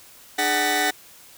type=tone cluster; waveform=sawtooth; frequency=299 / 417.6 / 749 / 1791 / 1962 Hz; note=D4 / G#4 / F#5 / A6 / B6; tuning=+31 / +10 / +21 / +30 / -12 cents; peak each=-26 / -26 / -19 / -23 / -23 dBFS; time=0.38-0.91 s; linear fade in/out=10 ms; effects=white hiss -48 dBFS RMS until 1.37 s